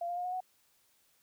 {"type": "tone with pitch steps", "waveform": "sine", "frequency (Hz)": [689, 701.4, 714.1, 727, 740.2], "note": ["F5", "F5", "F5", "F#5", "F#5"], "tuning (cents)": [-24, 7, 38, -31, 0], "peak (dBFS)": -33, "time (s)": [0.01, 0.405], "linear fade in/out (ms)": 5, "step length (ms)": 79, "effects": ["white hiss -70 dBFS RMS until 1.22 s"]}